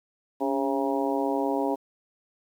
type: harmonic tone with a mistuned harmonic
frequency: 135.7 Hz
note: C#3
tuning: 36 cents flat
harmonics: 2 / 3 / 4 / 5 / 6 / 7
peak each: -28 / -30 / -31 / -32 / -33 / -33 dBFS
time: 0.4-1.76 s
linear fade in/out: 20 ms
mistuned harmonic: 2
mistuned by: +59 cents
effects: 9-bit

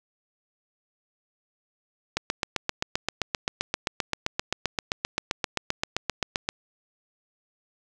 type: click train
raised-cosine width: 0.2 ms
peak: -7 dBFS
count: 34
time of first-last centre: 2.17-6.489 s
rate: 7.64 Hz
effects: none

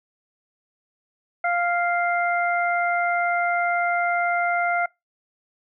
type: harmonic tone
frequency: 698 Hz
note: F5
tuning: 1 cent flat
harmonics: 1 / 2 / 3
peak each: -22 / -25 / -27 dBFS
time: 1.44-4.86 s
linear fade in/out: 5 ms
effects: noise-tail reverb RT60 0.2 s tail -24 dB re dry

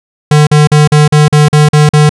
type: tone bursts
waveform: square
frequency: 150 Hz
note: D3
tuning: 37 cents sharp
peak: -3 dBFS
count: 9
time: 0.31-2.094 s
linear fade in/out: 5 ms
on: 160 ms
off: 43 ms
effects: resampled to 24000 Hz

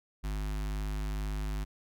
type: tone with notch filter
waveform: square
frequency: 51.1 Hz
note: G#1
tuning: 27 cents flat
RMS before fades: -34 dBFS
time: 0.23-1.65 s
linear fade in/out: 20 ms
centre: 510 Hz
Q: 1.5
effects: none

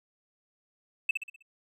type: tone with echo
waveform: triangle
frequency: 2632 Hz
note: E7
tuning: 3 cents flat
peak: -18 dBFS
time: 1.09-1.11 s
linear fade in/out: 5 ms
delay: 63 ms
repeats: 5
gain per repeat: -7 dB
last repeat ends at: 1.425 s
effects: tanh soft clip ceiling -19 dBFS

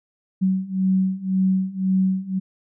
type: beating tone pair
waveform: sine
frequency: 187.7 / 189.6 Hz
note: F#3 / F#3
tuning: +25 / +43 cents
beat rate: 1.9 Hz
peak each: -22 / -20 dBFS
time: 0.41-2.4 s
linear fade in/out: 20 ms
effects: none

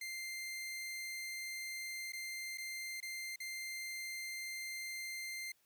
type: tone with dropouts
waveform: sawtooth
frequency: 2093 Hz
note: C7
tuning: in tune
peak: -38 dBFS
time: 0.01-5.52 s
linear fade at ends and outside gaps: 5 ms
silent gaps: 2.122-2.132 / 2.575-2.581 / 3.004-3.026 / 3.36-3.401 s
effects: white hiss -74 dBFS RMS until 5.65 s

